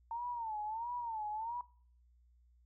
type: tone with vibrato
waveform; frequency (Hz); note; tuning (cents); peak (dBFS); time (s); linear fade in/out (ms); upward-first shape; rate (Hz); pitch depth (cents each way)
sine; 905; A5; +48; -37; 0.11-1.61; 2; sine; 1.5; 130
effects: noise-tail reverb RT60 0.5 s tail -21 dB re dry + added 60 Hz sine -64 dBFS peak until 2.65 s